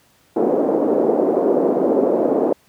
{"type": "band-pass noise", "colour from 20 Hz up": "white", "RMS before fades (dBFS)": -17, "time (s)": [0.36, 2.53], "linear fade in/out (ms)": 5, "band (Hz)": [270, 540], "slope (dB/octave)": 24, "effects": ["pink hiss -56 dBFS RMS until 2.68 s", "high-pass 80 Hz 12 dB/octave"]}